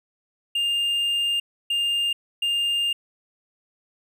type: tone bursts at uneven times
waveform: triangle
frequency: 2808 Hz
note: F7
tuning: 9 cents sharp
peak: -19 dBFS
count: 3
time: 0.55-1.4 / 1.7-2.13 / 2.42-2.93 s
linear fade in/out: 5 ms
effects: none